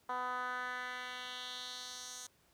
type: tone with band-pass filter sweep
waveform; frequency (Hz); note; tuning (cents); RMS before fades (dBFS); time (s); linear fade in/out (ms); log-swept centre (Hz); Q
10% pulse; 250; B3; +21; -42; 0.09-2.27; 5; 1000 to 6900; 2.2
effects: pink hiss -70 dBFS RMS until 2.53 s + high-pass 60 Hz 12 dB/octave